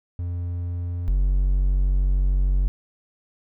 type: tone pair in turn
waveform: triangle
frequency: 87.5 / 46.63 Hz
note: F2 / F#1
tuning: +4 / +14 cents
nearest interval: major seventh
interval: 1090 cents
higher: first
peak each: -23 / -15 dBFS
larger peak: second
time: 0.19-1.08 / 1.08-2.68 s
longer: second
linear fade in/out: 0 ms
effects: none